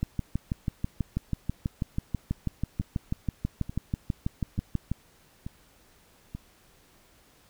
two click trains, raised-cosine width 5 ms, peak -23 / -15 dBFS, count 5 / 31, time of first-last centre 2.81-6.35 / 0.03-4.916 s, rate 1.13 / 6.14 Hz, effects pink hiss -60 dBFS RMS until 7.49 s

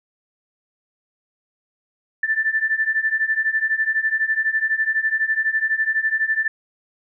sine beating tone pair, 1760 / 1772 Hz, A6 / A6, 0 / +12 cents, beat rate 12 Hz, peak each -22 / -20 dBFS, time 2.23-6.48 s, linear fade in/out 5 ms, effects none

